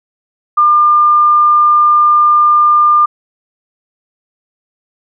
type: tone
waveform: sine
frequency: 1200 Hz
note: D6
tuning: 37 cents sharp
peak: -5 dBFS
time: 0.57-3.06 s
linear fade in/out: 10 ms
effects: none